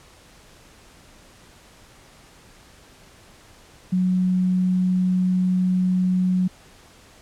sine tone, 183.5 Hz, F#3, 14 cents flat, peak -17 dBFS, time 3.92-6.48 s, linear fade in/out 10 ms, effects pink hiss -50 dBFS RMS until 7.21 s + low-pass 10000 Hz 12 dB/octave

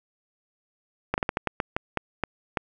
slowing click train, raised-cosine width 0.5 ms, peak -9 dBFS, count 11, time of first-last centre 1.14-2.572 s, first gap 39 ms, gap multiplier 1.27, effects none

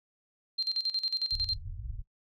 sine tone with tremolo, 4166 Hz, C8, 8 cents flat, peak -26 dBFS, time 0.58-1.54 s, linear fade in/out 10 ms, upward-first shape square, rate 11 Hz, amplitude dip 80%
pink low-pass noise, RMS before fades -39 dBFS, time 1.32-2.02 s, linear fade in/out 5 ms, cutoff 120 Hz, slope 48 dB/octave
effects noise-tail reverb RT60 0.1 s tail -17 dB re dry

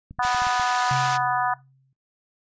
clicks, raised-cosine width 5 ms, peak -27 dBFS, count 7, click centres 0.11 / 0.188 / 0.25 / 0.347 / 0.42 / 0.469 / 0.597 s
harmonic tone, 247.1 Hz, B3, 1 cent sharp, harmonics 3 / 4 / 5 / 6 / 7, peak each -24 / -26 / -28 / -30 / -31 dBFS, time 0.19-1.54 s, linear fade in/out 5 ms
white band-pass noise, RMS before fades -32 dBFS, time 0.22-1.18 s, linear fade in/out 20 ms, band 700 to 5600 Hz, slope 12 dB/octave
sine tone with exponential decay, 133.2 Hz, C3, 31 cents sharp, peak -23 dBFS, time 0.91-1.93 s, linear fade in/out 2 ms, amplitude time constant 220 ms
effects noise-tail reverb RT60 0.2 s tail -20 dB re dry + resampled to 16000 Hz

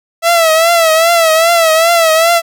sawtooth tone with vibrato, 659.3 Hz, E5, in tune, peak -3 dBFS, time 0.22-2.42 s, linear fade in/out 50 ms, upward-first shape triangle, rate 2.5 Hz, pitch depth 85 cents each way, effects none

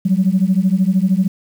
sine beating tone pair, 182 / 195 Hz, F#3 / G3, -28 / -9 cents, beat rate 13 Hz, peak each -14 / -14 dBFS, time 0.05-1.28 s, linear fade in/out 10 ms, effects tanh soft clip ceiling -5 dBFS + 7-bit

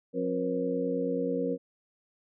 harmonic tone with a mistuned harmonic, 89.5 Hz, F2, 43 cents sharp, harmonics 2 / 3 / 4 / 5 / 6, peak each -36 / -32 / -41 / -30 / -36 dBFS, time 0.13-1.58 s, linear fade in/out 50 ms, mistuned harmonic 5, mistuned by +110 cents, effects none

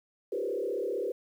sine tone with frequency modulation, 439.4 Hz, A4, 2 cents flat, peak -29 dBFS, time 0.32-1.12 s, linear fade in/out 5 ms, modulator 35.4 Hz, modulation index 2.3, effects 10-bit

